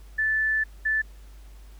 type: tone pair in turn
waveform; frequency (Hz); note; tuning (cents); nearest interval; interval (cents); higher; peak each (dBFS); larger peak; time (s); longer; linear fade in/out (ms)
sine; 1752 / 1752; A6 / A6; -8 / -8; unison; 0; neither; -21; neither; 0.18-0.64 / 0.85-1.02; first; 10
effects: added 50 Hz sine -43 dBFS peak until 1.79 s + pink hiss -58 dBFS RMS until 1.79 s